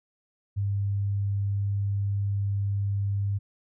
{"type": "tone", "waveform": "sine", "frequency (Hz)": 100.1, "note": "G2", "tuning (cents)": 37, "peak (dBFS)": -24, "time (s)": [0.56, 3.39], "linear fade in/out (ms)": 20, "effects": []}